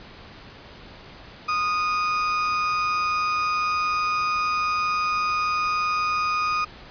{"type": "tone with amplitude modulation", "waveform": "35% pulse", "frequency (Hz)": 1237, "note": "D#6", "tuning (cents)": -10, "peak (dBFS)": -18, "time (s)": [1.48, 6.65], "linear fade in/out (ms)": 10, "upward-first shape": "sine", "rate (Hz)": 181, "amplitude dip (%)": 35, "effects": ["pink hiss -44 dBFS RMS until 6.9 s", "resampled to 11025 Hz"]}